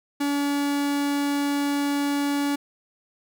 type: tone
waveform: 45% pulse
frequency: 285.3 Hz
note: C#4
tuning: 50 cents sharp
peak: -22 dBFS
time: 0.2-2.56 s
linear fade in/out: 10 ms
effects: none